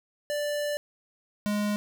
square tone pair in turn, 587.3 / 207.6 Hz, D5 / G#3, 0 / 0 cents, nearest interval octave + tritone, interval 1800 cents, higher first, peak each -28 / -26 dBFS, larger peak second, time 0.3-0.77 / 1.46-1.76 s, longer first, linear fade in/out 0 ms, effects none

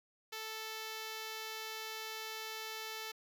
5% pulse tone, 440 Hz, A4, in tune, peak -30 dBFS, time 0.32-3.12 s, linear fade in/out 10 ms, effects none

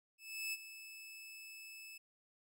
sawtooth tone with ADSR envelope, 2614 Hz, E7, 15 cents flat, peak -34 dBFS, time 0.18-1.98 s, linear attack 350 ms, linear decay 34 ms, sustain -13 dB, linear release 8 ms, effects none

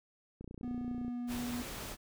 click train, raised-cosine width 3 ms, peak -33 dBFS, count 21, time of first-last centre 0.41-1.081 s, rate 29.8 Hz
triangle tone with pitch glide, 244.8 to 242.7 Hz, B3 to B3, -15 to -30 cents, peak -34 dBFS, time 0.63-1.62 s, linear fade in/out 2 ms, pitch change -15 cents, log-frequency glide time 0.88-1.21 s
pink noise, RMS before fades -43 dBFS, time 1.27-1.97 s, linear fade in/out 50 ms
effects none

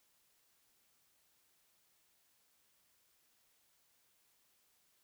silence, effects white hiss -74 dBFS RMS until 5.03 s

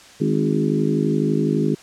harmonic tone with a mistuned harmonic, 51.91 Hz, G#1, in tune, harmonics 3 / 4 / 5 / 6 / 7 / 8, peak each -22 / -23 / -24 / -25 / -25 / -26 dBFS, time 0.2-1.75 s, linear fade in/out 10 ms, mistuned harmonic 5, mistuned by +40 cents, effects white hiss -45 dBFS RMS until 1.82 s + low-pass 7000 Hz 12 dB/octave

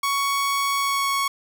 sawtooth tone with pitch glide, 1115 to 1107.9 Hz, C#6 to C#6, +10 to -1 cents, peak -17 dBFS, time 0.03-1.28 s, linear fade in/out 5 ms, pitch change -11 cents, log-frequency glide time 0.79-1.09 s, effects 8-bit

